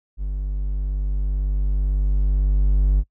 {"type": "tone with level ramp", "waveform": "triangle", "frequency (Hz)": 49, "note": "G1", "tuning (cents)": 0, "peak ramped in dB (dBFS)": [-21, -11], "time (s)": [0.17, 3.04], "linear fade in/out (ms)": 50, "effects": ["noise-tail reverb RT60 0.1 s tail -25 dB re dry"]}